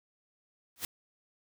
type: noise with exponential growth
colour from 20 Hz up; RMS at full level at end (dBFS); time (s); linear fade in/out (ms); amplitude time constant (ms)
white; -30; 0.76-0.85; 1; 19
effects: none